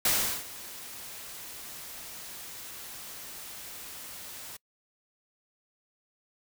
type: noise with ADSR envelope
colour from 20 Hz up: white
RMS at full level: -24 dBFS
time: 0.05-4.57 s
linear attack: 3 ms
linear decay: 380 ms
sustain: -19 dB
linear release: 8 ms
effects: noise-tail reverb RT60 0.1 s tail -25 dB re dry